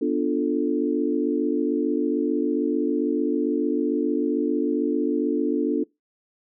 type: chord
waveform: sine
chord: B half-diminished seventh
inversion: none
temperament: equal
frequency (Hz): 246.9 / 293.7 / 349.2 / 440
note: B3 / D4 / F4 / A4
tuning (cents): 0 / 0 / 0 / 0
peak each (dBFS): -27 / -23 / -27 / -27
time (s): 0.01-5.84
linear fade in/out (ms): 10
effects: noise-tail reverb RT60 0.2 s tail -23 dB re dry